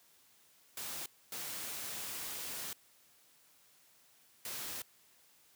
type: noise bursts at uneven times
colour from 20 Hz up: white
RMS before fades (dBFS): -42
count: 3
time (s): 0.77-1.06 / 1.32-2.73 / 4.45-4.82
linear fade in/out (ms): 2
effects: white hiss -66 dBFS RMS until 5.55 s + high-pass 80 Hz 12 dB/octave